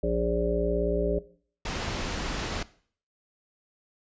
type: harmonic tone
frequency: 58.27 Hz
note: A#1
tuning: in tune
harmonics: 1 / 3 / 5 / 7 / 9 / 10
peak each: -30 / -32 / -34 / -30 / -34 / -30 dBFS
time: 0.03-1.19 s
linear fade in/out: 5 ms
type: low-pass noise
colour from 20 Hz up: pink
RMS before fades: -32 dBFS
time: 1.65-2.63 s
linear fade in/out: 5 ms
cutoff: 6300 Hz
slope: 12 dB/octave
effects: noise-tail reverb RT60 0.5 s tail -18 dB re dry + resampled to 16000 Hz